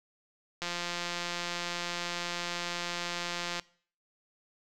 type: click train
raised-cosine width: 0.2 ms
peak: -17 dBFS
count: 519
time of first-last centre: 0.62-3.597 s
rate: 174 Hz
effects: noise-tail reverb RT60 0.5 s tail -22 dB re dry